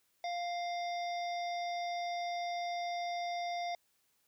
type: harmonic tone with a mistuned harmonic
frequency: 698.5 Hz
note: F5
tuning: in tune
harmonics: 1 / 3 / 5 / 7 / 8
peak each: -35 / -45 / -49 / -52 / -53 dBFS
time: 0.24-3.75 s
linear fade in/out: 2 ms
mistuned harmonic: 5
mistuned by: +59 cents
effects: white hiss -75 dBFS RMS until 4.27 s